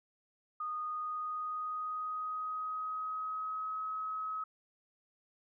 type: tone with pitch glide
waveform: sine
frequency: 1233 to 1277.2 Hz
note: D#6 to D#6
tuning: -16 to +45 cents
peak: -35 dBFS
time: 0.6-4.44 s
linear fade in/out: 5 ms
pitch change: +61 cents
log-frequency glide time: 0.79-3.82 s
effects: none